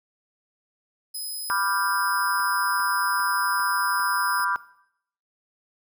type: tone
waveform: 5% pulse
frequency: 5050 Hz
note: D#8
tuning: 25 cents sharp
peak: -25 dBFS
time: 1.14-4.45 s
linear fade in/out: 10 ms
type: chord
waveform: sine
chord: G dominant seventh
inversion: first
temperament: equal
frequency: 987.8 / 1174.7 / 1396.9 / 1568 Hz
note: B5 / D6 / F6 / G6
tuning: 0 / 0 / 0 / 0 cents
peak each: -27 / -27 / -27 / -29 dBFS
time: 1.5-4.56 s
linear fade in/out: 0 ms
type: click train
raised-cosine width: 0.5 ms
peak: -31 dBFS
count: 6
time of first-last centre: 2.4-4.4 s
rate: 2.5 Hz
effects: noise-tail reverb RT60 0.7 s tail -18 dB re dry